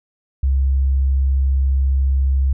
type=tone; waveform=sine; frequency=67.2 Hz; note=C2; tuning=47 cents sharp; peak=-13 dBFS; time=0.43-2.53 s; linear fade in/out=5 ms; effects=none